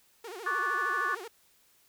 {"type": "tone with vibrato", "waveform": "sawtooth", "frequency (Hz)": 409.9, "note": "G#4", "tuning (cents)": -23, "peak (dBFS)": -36, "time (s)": [0.24, 1.28], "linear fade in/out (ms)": 5, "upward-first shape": "sine", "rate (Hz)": 13, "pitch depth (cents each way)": 260}
{"type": "chord", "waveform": "sine", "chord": "D major seventh", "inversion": "third", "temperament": "equal with one note detuned", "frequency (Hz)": [1108.7, 1174.7, 1480, 1742.8], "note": ["C#6", "D6", "F#6", "A6"], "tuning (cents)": [0, 0, 0, -17], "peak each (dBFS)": -33, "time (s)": [0.46, 1.15], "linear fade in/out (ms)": 5}
{"effects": ["white hiss -65 dBFS RMS until 1.88 s"]}